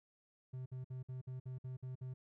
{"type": "tone bursts", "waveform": "triangle", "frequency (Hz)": 128.5, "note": "C3", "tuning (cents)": -31, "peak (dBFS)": -40, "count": 9, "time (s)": [0.53, 2.14], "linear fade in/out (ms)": 10, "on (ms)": 130, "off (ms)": 55, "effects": []}